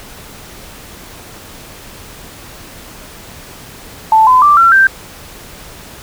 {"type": "tone with pitch steps", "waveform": "sine", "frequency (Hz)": [880, 1016.7, 1174.7, 1357.1, 1568], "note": ["A5", "B5", "D6", "E6", "G6"], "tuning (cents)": [0, 50, 0, 50, 0], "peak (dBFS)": -4, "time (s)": [4.12, 4.87], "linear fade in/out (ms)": 2, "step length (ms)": 150, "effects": ["pink hiss -34 dBFS RMS until 6.02 s"]}